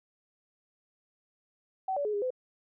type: tone with pitch steps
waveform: sine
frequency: 760 / 573 / 422.2 / 408 / 509 Hz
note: F#5 / D5 / G#4 / G#4 / C5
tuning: +46 / -43 / +29 / -31 / -48 cents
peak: -28 dBFS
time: 1.88-2.305 s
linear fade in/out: 5 ms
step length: 85 ms
effects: none